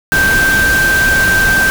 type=tone in noise; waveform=sine; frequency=1566 Hz; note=G6; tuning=2 cents flat; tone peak=-9 dBFS; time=0.12-1.7 s; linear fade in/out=0 ms; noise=pink; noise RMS=-17 dBFS; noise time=0.12-1.7 s; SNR=+5 dB; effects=none